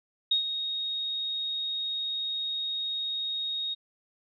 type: tone with ADSR envelope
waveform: sine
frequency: 3741 Hz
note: A#7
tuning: 5 cents sharp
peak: -20 dBFS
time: 0.31-3.75 s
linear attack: 6 ms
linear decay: 110 ms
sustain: -9 dB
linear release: 21 ms
effects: none